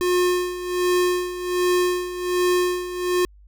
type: tone with tremolo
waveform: square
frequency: 359.1 Hz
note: F4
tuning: 48 cents sharp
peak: -17 dBFS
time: 0.01-3.25 s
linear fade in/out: 0 ms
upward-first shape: sine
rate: 1.3 Hz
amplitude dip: 75%
effects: added 50 Hz sine -46 dBFS peak until 3.47 s